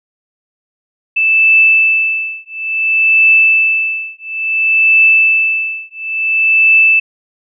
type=tone with tremolo; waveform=sine; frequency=2637 Hz; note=E7; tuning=in tune; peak=-4 dBFS; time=1.16-7 s; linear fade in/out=10 ms; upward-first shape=triangle; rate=0.58 Hz; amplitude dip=100%; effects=none